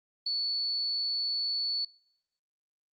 sine tone, 4442 Hz, C#8, 3 cents sharp, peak -28 dBFS, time 0.26-1.85 s, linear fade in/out 5 ms, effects noise-tail reverb RT60 0.9 s tail -26 dB re dry + Opus 24 kbps

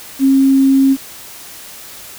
sine tone with quantisation, 270 Hz, C#4, 45 cents flat, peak -7 dBFS, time 0.19-0.97 s, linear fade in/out 50 ms, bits 6, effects white hiss -34 dBFS RMS until 2.18 s

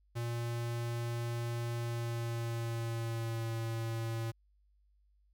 square tone with pitch glide, 118 to 114.05 Hz, A#2 to A#2, +22 to -37 cents, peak -35 dBFS, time 0.15-4.32 s, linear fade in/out 20 ms, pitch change -59 cents, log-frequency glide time 1.77-3.5 s, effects added 50 Hz sine -66 dBFS peak until 5.33 s

